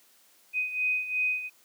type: beating tone pair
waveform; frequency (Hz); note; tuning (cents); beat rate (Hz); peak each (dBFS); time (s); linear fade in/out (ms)
sine; 2502 / 2504.8; D#7 / D#7; +9 / +11; 2.8; -27 / -32; 0.53-1.5; 50
effects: white hiss -61 dBFS RMS until 1.64 s + high-pass 200 Hz 12 dB/octave